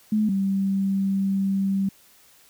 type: tone pair in turn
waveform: sine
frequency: 213.8 / 194.79 Hz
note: A3 / G3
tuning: -49 / -11 cents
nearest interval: major second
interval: 162 cents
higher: first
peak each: -18 / -20 dBFS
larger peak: first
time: 0.12-0.29 / 0.29-1.89 s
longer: second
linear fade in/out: 5 ms
effects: white hiss -55 dBFS RMS until 2.49 s